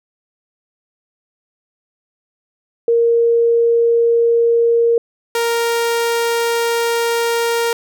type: tone pair in turn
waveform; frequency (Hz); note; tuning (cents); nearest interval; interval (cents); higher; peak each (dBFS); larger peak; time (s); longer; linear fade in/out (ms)
sine / sawtooth; 466.2 / 466.2; A#4 / A#4; 0 / 0; unison; 0; neither; -10 / -11; first; 2.88-4.98 / 5.35-7.73; second; 2
effects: none